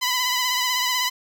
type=tone with vibrato; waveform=10% pulse; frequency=1000 Hz; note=B5; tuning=21 cents sharp; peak=-12 dBFS; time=0.01-1.1 s; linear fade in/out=20 ms; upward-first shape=sine; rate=16 Hz; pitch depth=37 cents each way; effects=none